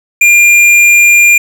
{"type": "tone with tanh clipping", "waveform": "triangle", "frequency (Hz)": 2400, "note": "D7", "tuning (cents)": 37, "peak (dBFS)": -4, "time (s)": [0.21, 1.38], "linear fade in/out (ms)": 5, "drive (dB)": 16, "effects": []}